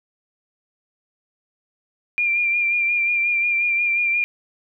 sine tone with vibrato, 2391 Hz, D7, 30 cents sharp, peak -17 dBFS, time 2.18-4.24 s, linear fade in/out 0 ms, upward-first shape sine, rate 5.6 Hz, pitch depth 31 cents each way, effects none

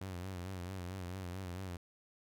sawtooth tone with vibrato, 91.8 Hz, F#2, 13 cents flat, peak -37 dBFS, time 0.01-1.77 s, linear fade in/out 5 ms, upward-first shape sine, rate 4.5 Hz, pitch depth 85 cents each way, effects none

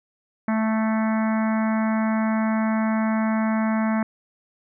harmonic tone, 220 Hz, A3, in tune, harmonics 1 / 3 / 4 / 5 / 6 / 7 / 8 / 9 / 10, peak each -20 / -30 / -32 / -34 / -36 / -37 / -38 / -39 / -40 dBFS, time 0.48-4.03 s, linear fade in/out 2 ms, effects none

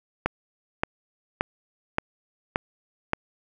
click train, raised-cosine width 0.5 ms, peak -7 dBFS, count 6, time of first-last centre 0.26-3.134 s, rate 1.74 Hz, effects 8-bit

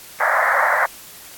white band-pass noise, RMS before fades -17 dBFS, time 0.2-0.86 s, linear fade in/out 5 ms, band 540 to 2000 Hz, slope 96 dB/octave, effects white hiss -40 dBFS RMS until 1.37 s + AAC 64 kbps

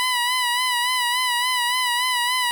15% pulse tone with vibrato, 987.8 Hz, B5, in tune, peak -13 dBFS, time 0-2.51 s, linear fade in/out 0 ms, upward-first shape sine, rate 3.5 Hz, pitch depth 52 cents each way, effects none

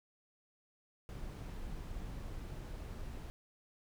brown noise, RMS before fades -44 dBFS, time 1.09-3.3 s, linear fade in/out 0 ms, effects none

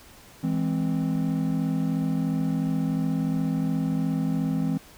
triangle chord, E augmented, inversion none, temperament equal, 164.81 / 207.7 / 261.6 Hz, E3 / G#3 / B#3, 0 / 0 / 0 cents, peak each -24 / -28 / -25 dBFS, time 0.43-4.78 s, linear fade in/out 10 ms, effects pink hiss -50 dBFS RMS until 4.97 s

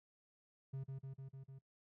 triangle tone with echo, 134.6 Hz, C3, 49 cents sharp, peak -39 dBFS, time 0.73-0.84 s, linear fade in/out 10 ms, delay 150 ms, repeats 5, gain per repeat -2 dB, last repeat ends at 1.59 s, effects noise-tail reverb RT60 0.1 s tail -20 dB re dry

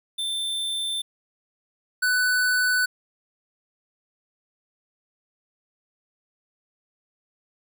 square tone pair in turn, 3555 / 1494.7 Hz, A7 / F#6, +17 / +17 cents, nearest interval octave + minor third, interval 1500 cents, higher first, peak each -26 / -20 dBFS, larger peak second, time 0.18-1.02 / 2.02-2.86 s, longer neither, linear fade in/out 10 ms, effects 10-bit

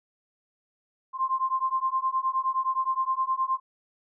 sine beating tone pair, 1046.5 / 1056.1 Hz, C6 / C6, 0 / +16 cents, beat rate 9.6 Hz, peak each -27 dBFS, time 1.13-3.6 s, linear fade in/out 50 ms, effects none

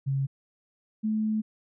sine tone pair in turn, 136.4 / 216.5 Hz, C#3 / A3, -28 / -28 cents, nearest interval minor sixth, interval 800 cents, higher second, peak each -24 dBFS, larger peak neither, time 0.06-0.27 / 1.03-1.42 s, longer second, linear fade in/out 20 ms, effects none

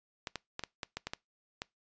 clicks, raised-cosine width 0.2 ms, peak -19 dBFS, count 9, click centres 0.272 / 0.357 / 0.594 / 0.637 / 0.832 / 0.97 / 1.07 / 1.135 / 1.619 s, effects noise-tail reverb RT60 0.2 s tail -24 dB re dry + resampled to 16000 Hz

